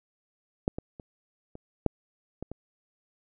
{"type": "clicks", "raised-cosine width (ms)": 2, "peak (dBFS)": [-11, -20, -29, -29, -9, -22, -24], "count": 7, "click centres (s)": [0.679, 0.785, 0.998, 1.554, 1.863, 2.426, 2.516], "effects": []}